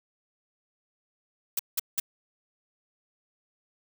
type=noise bursts; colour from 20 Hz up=blue; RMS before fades=-26 dBFS; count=3; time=1.57-1.999 s; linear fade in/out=5 ms; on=23 ms; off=180 ms; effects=none